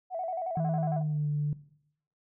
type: tone with vibrato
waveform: sine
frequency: 698.5 Hz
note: F5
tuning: in tune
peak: -30 dBFS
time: 0.1-1.03 s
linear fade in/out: 50 ms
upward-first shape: square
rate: 11 Hz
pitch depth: 100 cents each way
type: tone with pitch glide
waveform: sine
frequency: 160 to 147.57 Hz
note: D#3 to D3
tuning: +49 to +9 cents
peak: -26 dBFS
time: 0.57-1.53 s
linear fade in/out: 2 ms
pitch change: -140 cents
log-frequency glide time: 0.74-1.28 s
effects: noise-tail reverb RT60 0.7 s tail -18 dB re dry + tanh soft clip ceiling -21 dBFS